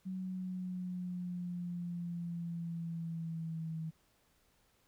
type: exponential sweep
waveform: sine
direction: down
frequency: 187.4 to 159.9 Hz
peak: -37 dBFS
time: 0.05-3.91 s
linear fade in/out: 20 ms
effects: pink hiss -72 dBFS RMS until 4.87 s